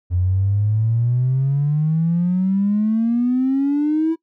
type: exponential sweep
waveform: triangle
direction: up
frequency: 87.31 to 329.6 Hz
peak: -11 dBFS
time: 0.1-4.16 s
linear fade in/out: 50 ms
effects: noise-tail reverb RT60 0.1 s tail -21 dB re dry + tanh soft clip ceiling -13 dBFS